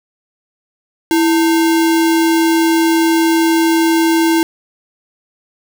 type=tone with sample-and-hold; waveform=sine; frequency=328.7 Hz; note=E4; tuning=5 cents flat; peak=-9 dBFS; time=1.11-4.43 s; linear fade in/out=0 ms; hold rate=1225 Hz; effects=none